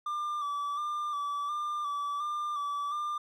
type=tone with vibrato; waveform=triangle; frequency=1174.7 Hz; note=D6; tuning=in tune; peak=-29 dBFS; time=0.06-3.18 s; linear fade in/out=5 ms; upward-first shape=square; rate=1.4 Hz; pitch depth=32 cents each way; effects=none